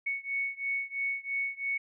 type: beating tone pair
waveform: sine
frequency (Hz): 2217 / 2220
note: C#7 / C#7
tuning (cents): 0 / +2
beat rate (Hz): 3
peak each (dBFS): -33 / -34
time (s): 0.06-1.78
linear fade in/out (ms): 10
effects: none